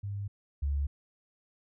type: tone pair in turn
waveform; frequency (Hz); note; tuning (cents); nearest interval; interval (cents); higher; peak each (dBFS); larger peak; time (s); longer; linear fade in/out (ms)
sine; 100.7 / 70.78; G2 / C#2; +47 / +37; tritone; 610; first; -33 / -27; second; 0.03-0.28 / 0.62-0.87; neither; 10
effects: none